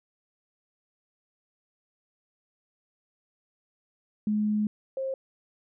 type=tone pair in turn; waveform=sine; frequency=211.3 / 532.4 Hz; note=G#3 / C5; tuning=+30 / +30 cents; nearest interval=octave + major third; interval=1600 cents; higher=second; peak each=-23 / -28 dBFS; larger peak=first; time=4.27-4.67 / 4.97-5.14 s; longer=first; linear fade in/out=2 ms; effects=none